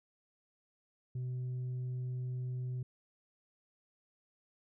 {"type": "tone with tanh clipping", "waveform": "sine", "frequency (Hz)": 126.2, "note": "B2", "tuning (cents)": 38, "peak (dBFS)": -36, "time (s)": [1.15, 2.83], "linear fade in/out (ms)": 5, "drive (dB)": 2, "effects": []}